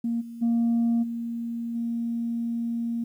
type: tone with level steps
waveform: sine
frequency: 233.1 Hz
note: A#3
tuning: in tune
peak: -23 / -36 / -18 / -28 / -25 dBFS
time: 0.04-3.04 s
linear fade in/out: 5 ms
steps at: 0.2 / 0.41 / 1.02 / 1.74 s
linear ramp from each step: 20 ms
effects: tanh soft clip ceiling -18 dBFS + 10-bit